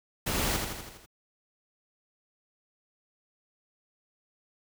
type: noise with echo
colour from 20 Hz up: pink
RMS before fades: -30 dBFS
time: 0.26-0.57 s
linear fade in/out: 10 ms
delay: 82 ms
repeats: 6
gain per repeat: -4 dB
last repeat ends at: 1.062 s
effects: none